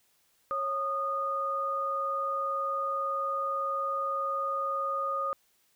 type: tone pair together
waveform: sine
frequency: 548 / 1230.2 Hz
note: C#5 / D#6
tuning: -20 / -20 cents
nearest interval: octave + major second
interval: 1400 cents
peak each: -35 / -29 dBFS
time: 0.51-5.33 s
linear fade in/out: 0 ms
effects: white hiss -69 dBFS RMS until 5.75 s